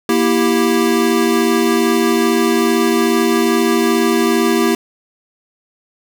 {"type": "chord", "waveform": "square", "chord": "E diminished", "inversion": "second", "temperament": "equal with one note detuned", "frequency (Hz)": [236.3, 329.6, 392], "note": ["Bb3", "E4", "G4"], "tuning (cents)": [24, 0, 0], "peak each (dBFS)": -17, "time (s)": [0.09, 4.75], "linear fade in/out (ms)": 2, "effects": ["7-bit"]}